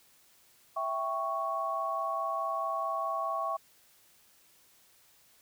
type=chord; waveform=sine; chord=C# diminished; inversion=first; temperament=equal; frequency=659.3 / 784 / 1108.7 Hz; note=E5 / G5 / C#6; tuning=0 / 0 / 0 cents; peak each=-35 / -38 / -32 dBFS; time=0.76-3.57 s; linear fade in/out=10 ms; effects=white hiss -63 dBFS RMS until 5.41 s